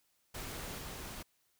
pink noise with level steps, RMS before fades -43 / -45 dBFS, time 0.34-1.23 s, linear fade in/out 10 ms, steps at 0.78 s, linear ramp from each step 2 ms, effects white hiss -75 dBFS RMS until 1.59 s

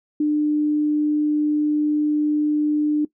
sine tone, 299.6 Hz, D4, 35 cents sharp, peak -16 dBFS, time 0.2-3.05 s, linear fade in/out 5 ms, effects noise-tail reverb RT60 0.1 s tail -19 dB re dry

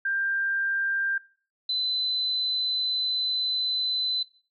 sine tone pair in turn, 1588 / 4026 Hz, G6 / B7, +22 / +33 cents, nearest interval octave + major third, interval 1611 cents, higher second, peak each -24 dBFS, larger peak neither, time 0.05-1.18 / 1.69-4.23 s, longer second, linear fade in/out 5 ms, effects noise-tail reverb RT60 0.4 s tail -19 dB re dry

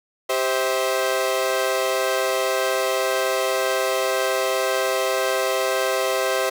sawtooth chord, C major, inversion second, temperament equal with one note detuned, 392 / 523.3 / 647.2 Hz, G4 / C5 / E5, 0 / 0 / -32 cents, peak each -22 / -19 / -21 dBFS, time 0.29-6.5 s, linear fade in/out 10 ms, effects none

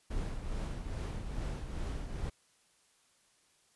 brown noise with tremolo, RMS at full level -35 dBFS, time 0.1-2.3 s, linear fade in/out 10 ms, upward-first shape triangle, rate 2.4 Hz, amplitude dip 55%, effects white hiss -69 dBFS RMS until 3.75 s + resampled to 24000 Hz

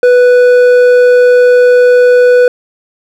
sine tone with hard clipping, 493.9 Hz, B4, in tune, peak -4 dBFS, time 0.03-2.48 s, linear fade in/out 2 ms, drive 6 dB, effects none

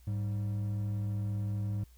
triangle tone pair together, 104.44 / 195.8 Hz, G#2 / G3, +10 / -2 cents, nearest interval major seventh, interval 1088 cents, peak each -29 / -40 dBFS, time 0.07-1.84 s, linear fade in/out 5 ms, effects added 60 Hz sine -55 dBFS peak until 1.97 s + white hiss -67 dBFS RMS until 1.97 s

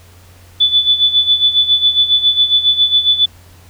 sine tone with tremolo, 3476 Hz, A7, 22 cents flat, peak -6 dBFS, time 0.6-3.26 s, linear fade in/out 10 ms, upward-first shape sine, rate 7.3 Hz, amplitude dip 75%, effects added 89 Hz sine -41 dBFS peak until 3.69 s + pink hiss -46 dBFS RMS until 3.69 s

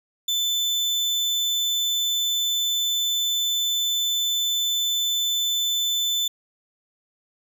35% pulse tone, 3520 Hz, A7, in tune, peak -19 dBFS, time 0.28-6.28 s, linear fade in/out 5 ms, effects none

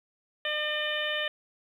harmonic tone, 603 Hz, D5, 46 cents sharp, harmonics 1 / 2 / 3 / 4 / 5 / 6, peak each -34 / -41 / -32 / -38 / -33 / -38 dBFS, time 0.45-1.28 s, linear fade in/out 2 ms, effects 10-bit

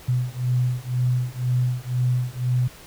sine beating tone pair, 123.9 / 125.9 Hz, B2 / B2, +6 / +34 cents, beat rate 2 Hz, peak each -23 dBFS, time 0.08-2.68 s, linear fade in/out 10 ms, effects pink hiss -45 dBFS RMS until 2.86 s

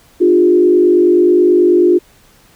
sine tone with frequency modulation, 354.8 Hz, F4, 27 cents sharp, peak -6 dBFS, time 0.2-1.99 s, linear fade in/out 20 ms, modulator 49.3 Hz, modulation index 0.84, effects pink hiss -48 dBFS RMS until 2.55 s

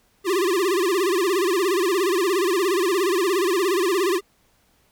square tone with vibrato, 370 Hz, F#4, in tune, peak -19 dBFS, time 0.24-4.21 s, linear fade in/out 50 ms, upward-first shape sine, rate 17 Hz, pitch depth 160 cents each way, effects pink hiss -62 dBFS RMS until 4.91 s

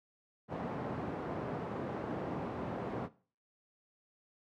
pink band-pass noise, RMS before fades -39 dBFS, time 0.48-3.09 s, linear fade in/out 50 ms, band 140 to 910 Hz, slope 12 dB/octave, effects noise-tail reverb RT60 0.4 s tail -18 dB re dry + high-pass 60 Hz 12 dB/octave

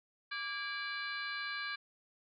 harmonic tone with a mistuned harmonic, 583 Hz, D5, 13 cents flat, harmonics 2 / 3 / 4 / 5 / 6 / 7 / 8, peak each -45 / -40 / -44 / -51 / -52 / -45 / -53 dBFS, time 0.31-1.76 s, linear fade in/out 10 ms, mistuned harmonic 3, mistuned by -120 cents, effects none

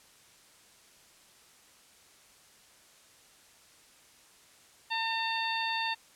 harmonic tone, 904 Hz, A5, 47 cents sharp, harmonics 1 / 2 / 3 / 4 / 5, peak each -33 / -36 / -36 / -37 / -40 dBFS, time 4.9-5.95 s, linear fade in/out 20 ms, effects white hiss -59 dBFS RMS until 6.15 s + low-pass 10000 Hz 12 dB/octave

